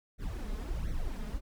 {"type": "noise with flanger", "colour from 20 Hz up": "brown", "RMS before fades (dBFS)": -35, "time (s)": [0.18, 1.41], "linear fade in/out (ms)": 50, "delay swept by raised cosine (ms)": [0.5, 4.8], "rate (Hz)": 1.4, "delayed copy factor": 1, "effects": []}